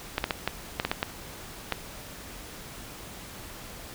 clicks, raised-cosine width 0.3 ms, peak -9 dBFS, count 9, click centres 0.181 / 0.241 / 0.308 / 0.476 / 0.799 / 0.85 / 0.915 / 1.029 / 1.723 s, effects pink hiss -43 dBFS RMS until 3.94 s

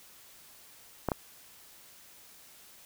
clicks, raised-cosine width 1 ms, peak -14 dBFS, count 2, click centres 1.087 / 1.118 s, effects white hiss -55 dBFS RMS until 2.85 s

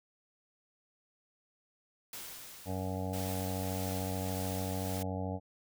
white noise with exponential decay, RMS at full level -43 dBFS, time 2.13-4.53 s, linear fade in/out 2 ms, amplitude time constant 520 ms
harmonic tone, 93.6 Hz, F#2, 20 cents sharp, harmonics 1 / 2 / 3 / 5 / 6 / 7 / 8 / 9, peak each -37 / -40 / -42 / -44 / -45 / -45 / -46 / -47 dBFS, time 2.65-5.4 s, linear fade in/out 50 ms
white noise with tremolo, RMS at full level -43 dBFS, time 3.13-5.03 s, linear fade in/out 5 ms, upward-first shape sine, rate 1.7 Hz, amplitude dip 25%
effects none

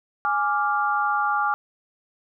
sine chord, D diminished, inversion second, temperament equal, 830.6 / 1174.7 / 1396.9 Hz, Ab5 / D6 / F6, 0 / 0 / 0 cents, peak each -24 / -24 / -25 dBFS, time 0.25-1.54 s, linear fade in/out 0 ms, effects none

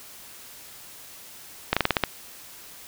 slowing click train, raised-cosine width 0.3 ms, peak -3 dBFS, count 7, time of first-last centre 1.73-2.037 s, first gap 36 ms, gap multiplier 1.14, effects white hiss -45 dBFS RMS until 2.87 s

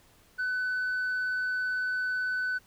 sine tone with tanh clipping, 1503 Hz, F#6, 27 cents sharp, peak -28 dBFS, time 0.38-2.59 s, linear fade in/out 20 ms, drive 1 dB, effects pink hiss -61 dBFS RMS until 2.66 s

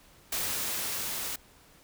white noise with level ramp, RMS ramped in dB -31 to -35 dBFS, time 0.32-1.36 s, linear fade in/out 5 ms, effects pink hiss -58 dBFS RMS until 1.83 s

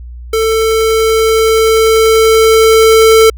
square tone with level ramp, 444.8 Hz, A4, 19 cents sharp, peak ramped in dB -10 to -3 dBFS, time 0.33-3.3 s, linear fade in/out 5 ms, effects added 60 Hz sine -25 dBFS peak until 3.37 s

